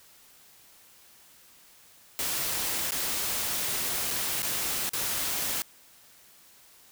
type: noise with dropouts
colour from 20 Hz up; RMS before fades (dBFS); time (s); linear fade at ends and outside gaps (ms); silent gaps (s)
white; -30; 2.19-5.62; 0; 2.908-2.92 / 4.105-4.109 / 4.421-4.43 / 4.892-4.934
effects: white hiss -56 dBFS RMS until 6.91 s